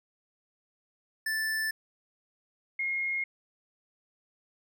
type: tone pair in turn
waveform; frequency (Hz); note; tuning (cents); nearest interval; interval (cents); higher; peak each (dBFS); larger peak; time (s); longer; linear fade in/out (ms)
square / sine; 1760 / 2147; A6 / C7; 0 / +44; minor third; 344; second; -29 / -28; second; 1.26-1.71 / 2.79-3.24; neither; 5
effects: none